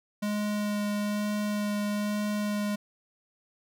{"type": "tone with vibrato", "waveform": "square", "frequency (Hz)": 207.7, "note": "G#3", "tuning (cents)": 0, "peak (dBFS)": -28, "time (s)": [0.22, 2.76], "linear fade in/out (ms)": 10, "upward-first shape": "sine", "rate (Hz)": 1.1, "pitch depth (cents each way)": 9, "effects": []}